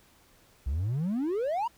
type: exponential sweep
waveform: triangle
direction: up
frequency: 60.7 to 987.8 Hz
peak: -24 dBFS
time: 0.66-1.68 s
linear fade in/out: 10 ms
effects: tanh soft clip ceiling -21 dBFS + pink hiss -61 dBFS RMS until 1.77 s